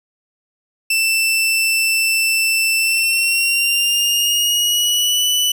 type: tone with pitch glide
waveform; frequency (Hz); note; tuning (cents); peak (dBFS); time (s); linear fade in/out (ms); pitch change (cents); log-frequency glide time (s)
sawtooth; 2666 to 2975; E7 to F#7; +19 to +9; -11; 0.9-5.52; 5; +190; 2.79-5.26
effects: none